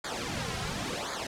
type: noise with flanger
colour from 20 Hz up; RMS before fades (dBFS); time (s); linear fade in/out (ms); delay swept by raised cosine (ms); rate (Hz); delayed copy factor
pink; -34; 0.04-1.27; 5; 0.35 to 3.45; 0.93; -0.9
effects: low-pass 7000 Hz 12 dB/octave